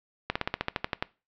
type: slowing click train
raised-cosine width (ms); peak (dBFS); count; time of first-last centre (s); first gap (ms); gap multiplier
0.3; -10; 11; 0.3-1.025; 55; 1.06
effects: noise-tail reverb RT60 0.3 s tail -21 dB re dry + low-pass 4000 Hz 12 dB/octave